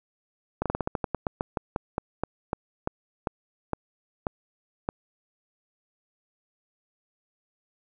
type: slowing click train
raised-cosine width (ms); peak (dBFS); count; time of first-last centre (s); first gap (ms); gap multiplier
1; -12; 21; 0.62-4.889; 37; 1.16
effects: none